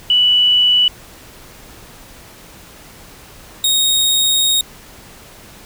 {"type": "tone pair in turn", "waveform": ["sine", "sawtooth"], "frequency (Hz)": [2960, 3742], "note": ["F#7", "A#7"], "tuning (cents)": [0, 6], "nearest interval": "major third", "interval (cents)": 406, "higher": "second", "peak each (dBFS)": -9, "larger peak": "neither", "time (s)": [[0.1, 0.88], [3.64, 4.61]], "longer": "second", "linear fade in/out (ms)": 2, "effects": ["pink hiss -40 dBFS RMS until 5.65 s"]}